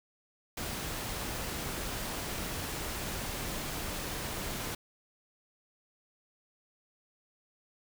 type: noise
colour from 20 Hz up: pink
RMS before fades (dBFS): -37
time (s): 0.57-4.75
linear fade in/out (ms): 5
effects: none